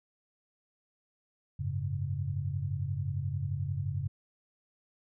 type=chord; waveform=sine; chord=F# suspended second; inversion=none; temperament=equal; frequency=92.5 / 103.83 / 138.59 Hz; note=F#2 / G#2 / C#3; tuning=0 / 0 / 0 cents; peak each=-35 / -36 / -34 dBFS; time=1.59-4.08 s; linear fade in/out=10 ms; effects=none